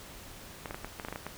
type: clicks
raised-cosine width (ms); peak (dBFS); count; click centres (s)
0.5; -22; 10; 0.658 / 0.709 / 0.745 / 0.846 / 0.998 / 1.049 / 1.085 / 1.126 / 1.159 / 1.266
effects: pink hiss -48 dBFS RMS until 1.37 s